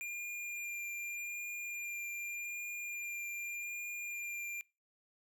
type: tone with vibrato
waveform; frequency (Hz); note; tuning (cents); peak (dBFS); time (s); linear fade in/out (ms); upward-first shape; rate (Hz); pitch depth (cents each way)
square; 2400; D7; +37; -40; 0.01-4.61; 0; triangle; 0.84; 13
effects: noise-tail reverb RT60 0.3 s tail -25 dB re dry